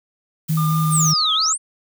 blue noise, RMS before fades -32 dBFS, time 0.48-1.12 s, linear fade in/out 10 ms
sine tone with vibrato, 157.3 Hz, D#3, 19 cents sharp, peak -16 dBFS, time 0.49-1.14 s, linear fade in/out 10 ms, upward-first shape triangle, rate 4.3 Hz, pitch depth 21 cents each way
triangle tone with pitch glide, 1205 to 1284 Hz, D6 to E6, +44 to -46 cents, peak -21 dBFS, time 0.57-1.53 s, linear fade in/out 5 ms, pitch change +110 cents, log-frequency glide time 0.98-1.39 s
sine exponential two-way sweep, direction down then up, 9397 to 3136 to 9397 Hz, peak -16 dBFS, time 0.9-1.58 s, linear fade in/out 50 ms, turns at 1.34 s
effects none

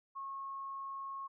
sine tone, 1090 Hz, C#6, 29 cents flat, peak -40 dBFS, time 0.15-1.28 s, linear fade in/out 20 ms, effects none

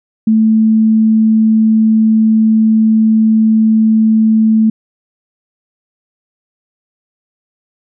sine tone, 220 Hz, A3, in tune, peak -6 dBFS, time 0.27-4.7 s, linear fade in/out 5 ms, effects none

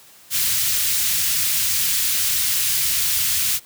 white band-stop noise, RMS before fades -20 dBFS, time 0.3-3.6 s, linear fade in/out 50 ms, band 110 to 2200 Hz, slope 12 dB/octave, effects white hiss -48 dBFS RMS until 3.65 s + high-pass 60 Hz 12 dB/octave

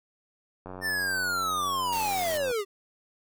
click train, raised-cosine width 1 ms, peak -26 dBFS, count 172, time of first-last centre 0.66-2.513 s, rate 92.3 Hz
square linear sweep, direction down, 1809 to 381.5 Hz, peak -27 dBFS, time 0.81-2.65 s, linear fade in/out 50 ms
white noise, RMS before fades -37 dBFS, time 1.92-2.38 s, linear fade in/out 10 ms
effects none

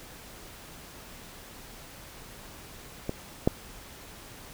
clicks, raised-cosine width 2 ms, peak -16 / -7 dBFS, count 2, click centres 3.094 / 3.475 s, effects pink hiss -47 dBFS RMS until 4.53 s

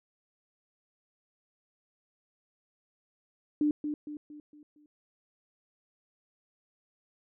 sine tone with echo, 297.8 Hz, D4, 24 cents sharp, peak -23 dBFS, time 3.61-3.71 s, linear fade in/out 2 ms, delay 230 ms, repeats 5, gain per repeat -7 dB, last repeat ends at 4.86 s, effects none

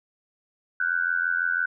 sine tone with amplitude modulation, 1500 Hz, F#6, 23 cents sharp, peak -18 dBFS, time 0.8-1.66 s, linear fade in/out 5 ms, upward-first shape sine, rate 86 Hz, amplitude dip 90%, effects none

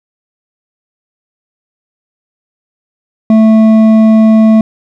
sine tone with hard clipping, 220 Hz, A3, in tune, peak -4 dBFS, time 3.3-4.61 s, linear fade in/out 2 ms, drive 7 dB, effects none

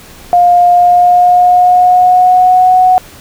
sine tone with pitch glide, 707 to 737.9 Hz, F5 to F#5, +21 to -5 cents, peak -3 dBFS, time 0.33-2.98 s, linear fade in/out 0 ms, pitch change +74 cents, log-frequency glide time 0.7-2.73 s, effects pink hiss -35 dBFS RMS until 3.2 s

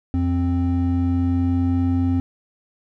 triangle tone pair together, 87.7 / 262.8 Hz, F2 / C4, +8 / +8 cents, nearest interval octave + perfect fifth, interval 1900 cents, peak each -18 dBFS, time 0.14-2.2 s, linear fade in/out 0 ms, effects none

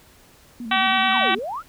sine tone with vibrato, 231.1 Hz, A#3, 15 cents flat, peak -29 dBFS, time 0.6-1.39 s, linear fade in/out 2 ms, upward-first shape square, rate 9.3 Hz, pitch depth 70 cents each way
harmonic tone, 381.7 Hz, G4, 46 cents flat, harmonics 2 / 3 / 4 / 5 / 6 / 7 / 8 / 9 / 10, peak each -22 / -24 / -25 / -26 / -27 / -27 / -28 / -29 / -29 dBFS, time 0.71-1.35 s, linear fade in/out 5 ms
sine exponential two-way sweep, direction down then up, 1479 to 323.5 to 1479 Hz, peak -26 dBFS, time 1.1-1.63 s, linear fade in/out 50 ms, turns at 1.32 s
effects pink hiss -52 dBFS RMS until 1.68 s

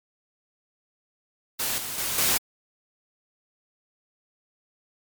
white noise with level steps, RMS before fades -27 / -33 / -28 / -22 dBFS, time 1.59-2.38 s, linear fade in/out 10 ms, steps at 1.78 / 1.98 / 2.18 s, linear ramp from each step 2 ms, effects MP3 96 kbps

